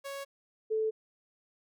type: tone pair in turn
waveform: sawtooth / sine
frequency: 554.4 / 437.9 Hz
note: C#5 / A4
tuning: 0 / -8 cents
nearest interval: major third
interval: 408 cents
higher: first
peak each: -34 / -27 dBFS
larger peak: second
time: 0.04-0.25 / 0.7-0.91 s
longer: neither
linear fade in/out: 20 ms
effects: none